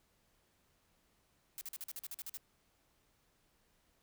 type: noise bursts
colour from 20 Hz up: blue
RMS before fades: -44 dBFS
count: 11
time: 1.58-2.371 s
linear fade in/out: 0 ms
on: 31 ms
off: 45 ms
effects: pink hiss -74 dBFS RMS until 4.02 s